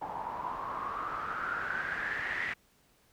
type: noise with low-pass filter sweep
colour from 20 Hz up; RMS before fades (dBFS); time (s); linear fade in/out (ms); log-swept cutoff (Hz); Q
white; -36; 0.01-2.54; 10; 850 to 2000; 8.6
effects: pink hiss -67 dBFS RMS until 3.12 s